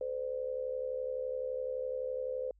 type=tone with amplitude modulation; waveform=sine; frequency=512 Hz; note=C5; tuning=38 cents flat; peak=-30 dBFS; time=0.01-2.51 s; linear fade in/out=2 ms; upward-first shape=sine; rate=71.8 Hz; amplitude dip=75%; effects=added 50 Hz sine -62 dBFS peak until 2.59 s